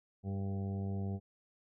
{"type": "harmonic tone with a mistuned harmonic", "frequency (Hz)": 98, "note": "G2", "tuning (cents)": 0, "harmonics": [1, 2, 3, 4, 5, 6, 7, 8], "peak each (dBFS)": [-36, -39, -54, -48, -53, -61, -53, -57], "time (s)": [0.23, 1.2], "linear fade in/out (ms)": 50, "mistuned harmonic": 5, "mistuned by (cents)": -17, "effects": []}